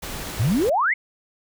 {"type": "noise", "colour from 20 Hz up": "pink", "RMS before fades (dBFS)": -32, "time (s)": [0.02, 0.7], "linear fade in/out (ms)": 10}
{"type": "exponential sweep", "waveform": "sine", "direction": "up", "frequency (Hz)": [94.2, 2238], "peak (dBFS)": -17, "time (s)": [0.39, 0.94], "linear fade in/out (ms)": 10}
{"effects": []}